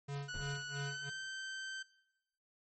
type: tone with tremolo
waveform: square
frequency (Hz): 141.3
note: C#3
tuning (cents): +34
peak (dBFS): -38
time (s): 0.08-1.1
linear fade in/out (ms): 10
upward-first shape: sine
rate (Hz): 3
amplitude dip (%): 95
type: tone with pitch glide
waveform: sawtooth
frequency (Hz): 1473 to 1551.6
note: F#6 to G6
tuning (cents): -8 to -18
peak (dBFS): -38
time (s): 0.28-1.83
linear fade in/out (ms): 10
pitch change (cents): +90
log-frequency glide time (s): 0.76-1.12
type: noise with exponential decay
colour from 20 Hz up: brown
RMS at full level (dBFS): -43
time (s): 0.34-0.75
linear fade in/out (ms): 1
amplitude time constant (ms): 88
effects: noise-tail reverb RT60 1.0 s tail -21 dB re dry + MP3 32 kbps